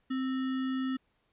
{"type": "tone with sample-and-hold", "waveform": "sine", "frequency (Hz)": 261.6, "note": "C4", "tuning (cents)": 0, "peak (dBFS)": -29, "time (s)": [0.1, 0.97], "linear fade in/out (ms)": 10, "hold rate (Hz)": 1575, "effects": ["pink hiss -74 dBFS RMS until 1.32 s", "resampled to 8000 Hz"]}